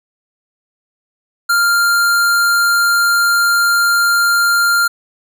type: tone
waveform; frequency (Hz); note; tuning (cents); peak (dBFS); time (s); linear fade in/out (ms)
square; 1395; F6; -2; -11; 1.49-4.88; 10
effects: none